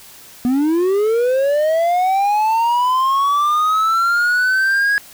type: linear sweep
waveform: triangle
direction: up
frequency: 240 to 1664 Hz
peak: -11 dBFS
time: 0.45-4.98 s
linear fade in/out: 0 ms
effects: white hiss -41 dBFS RMS until 5.13 s